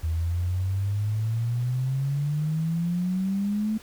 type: exponential sweep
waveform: sine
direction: up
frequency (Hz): 79.4 to 220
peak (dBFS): -23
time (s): 0.03-3.78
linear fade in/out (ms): 10
effects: pink hiss -49 dBFS RMS until 3.82 s